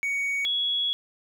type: tone pair in turn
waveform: triangle / sine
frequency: 2239 / 3355 Hz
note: C#7 / G#7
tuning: +17 / +17 cents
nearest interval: perfect fifth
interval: 700 cents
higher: second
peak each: -23 dBFS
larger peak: neither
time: 0.03-0.45 / 0.45-0.93 s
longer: second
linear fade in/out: 0 ms
effects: 10-bit